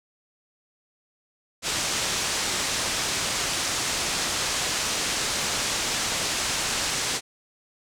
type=low-pass noise; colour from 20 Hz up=white; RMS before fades=-27 dBFS; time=1.62-7.21 s; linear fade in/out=50 ms; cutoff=7900 Hz; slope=24 dB/octave; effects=none